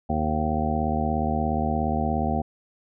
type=harmonic tone; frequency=77 Hz; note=D#2; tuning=17 cents flat; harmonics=1 / 2 / 3 / 4 / 5 / 6 / 7 / 9 / 10; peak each=-28 / -31 / -27 / -36 / -35 / -39 / -35 / -30 / -29 dBFS; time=0.09-2.42 s; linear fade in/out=10 ms; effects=none